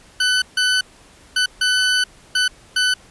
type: tone bursts at uneven times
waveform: 20% pulse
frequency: 1501 Hz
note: F#6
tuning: 24 cents sharp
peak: -10 dBFS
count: 6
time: 0.2-0.42 / 0.57-0.81 / 1.36-1.46 / 1.61-2.04 / 2.35-2.48 / 2.76-2.94 s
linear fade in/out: 5 ms
effects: pink hiss -48 dBFS RMS until 3.1 s + resampled to 24000 Hz